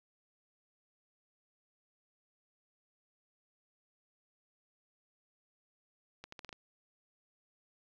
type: accelerating click train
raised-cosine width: 0.2 ms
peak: -28 dBFS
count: 6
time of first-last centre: 6.24-6.528 s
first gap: 84 ms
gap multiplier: 0.81
effects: low-pass 5000 Hz 12 dB/octave + 10-bit